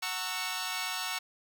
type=chord; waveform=10% pulse; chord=F# dominant seventh; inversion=none; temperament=equal with one note detuned; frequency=740 / 914.7 / 1108.7 / 1318.5 Hz; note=F#5 / A#5 / C#6 / E6; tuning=0 / -33 / 0 / 0 cents; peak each=-30 dBFS; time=0.02-1.19 s; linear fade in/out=10 ms; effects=none